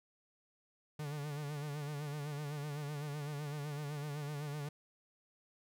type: tone with vibrato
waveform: 45% pulse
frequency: 146.83 Hz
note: D3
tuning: in tune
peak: -39 dBFS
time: 0.99-4.69 s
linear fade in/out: 5 ms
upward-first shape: sine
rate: 7.9 Hz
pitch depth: 63 cents each way
effects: none